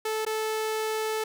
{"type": "tone with dropouts", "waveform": "sawtooth", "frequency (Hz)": 436.6, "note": "A4", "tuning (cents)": -13, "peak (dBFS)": -23, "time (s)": [0.05, 1.24], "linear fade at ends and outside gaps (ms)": 5, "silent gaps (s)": [0.251, 0.264], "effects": []}